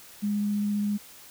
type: tone with vibrato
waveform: sine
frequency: 206 Hz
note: G#3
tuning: 14 cents flat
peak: -24 dBFS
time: 0.22-0.98 s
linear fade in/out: 20 ms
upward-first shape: triangle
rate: 15 Hz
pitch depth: 10 cents each way
effects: white hiss -49 dBFS RMS until 1.3 s